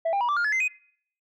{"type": "tone with pitch steps", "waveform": "sine", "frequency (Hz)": [659.3, 797.7, 965.3, 1168, 1413.2, 1710, 2069, 2504], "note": ["E5", "G5", "B5", "D6", "F6", "A6", "C7", "D#7"], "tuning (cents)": [0, 30, -40, -10, 20, -50, -20, 10], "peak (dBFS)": -19, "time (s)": [0.05, 0.682], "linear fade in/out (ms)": 10, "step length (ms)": 79, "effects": ["noise-tail reverb RT60 0.6 s tail -24 dB re dry", "tanh soft clip ceiling -21 dBFS"]}